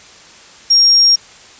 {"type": "tone", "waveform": "sine", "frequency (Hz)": 5580, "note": "F8", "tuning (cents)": -2, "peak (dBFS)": -6, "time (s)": [0.7, 1.16], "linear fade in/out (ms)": 10, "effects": ["white hiss -40 dBFS RMS until 1.59 s", "resampled to 16000 Hz"]}